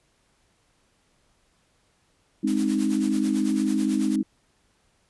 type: chord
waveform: sine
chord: Ab major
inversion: none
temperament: equal with one note detuned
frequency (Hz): 207.7 / 263.3 / 311.1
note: Ab3 / C4 / Eb4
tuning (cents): 0 / +11 / 0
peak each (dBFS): -25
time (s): 2.43-4.23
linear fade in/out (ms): 10
type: noise with tremolo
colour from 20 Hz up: white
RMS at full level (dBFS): -37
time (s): 2.47-4.16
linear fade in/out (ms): 5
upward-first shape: sine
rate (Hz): 9.1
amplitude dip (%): 70
effects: pink hiss -66 dBFS RMS until 5.09 s + resampled to 24000 Hz